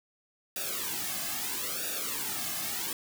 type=noise with flanger; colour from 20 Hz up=white; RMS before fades=-34 dBFS; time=0.56-2.93 s; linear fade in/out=2 ms; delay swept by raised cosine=0.95 to 2.15 ms; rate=0.76 Hz; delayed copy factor=-1; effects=none